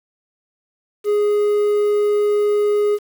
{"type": "tone with quantisation", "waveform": "triangle", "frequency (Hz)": 415.3, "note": "G#4", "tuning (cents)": 0, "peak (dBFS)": -12, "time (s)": [1.04, 2.99], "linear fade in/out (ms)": 50, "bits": 7, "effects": []}